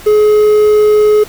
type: tone with quantisation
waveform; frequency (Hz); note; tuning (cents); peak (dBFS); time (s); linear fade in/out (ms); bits
triangle; 423.4; G#4; +33; -3; 0.06-1.24; 10; 5
effects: pink hiss -33 dBFS RMS until 1.28 s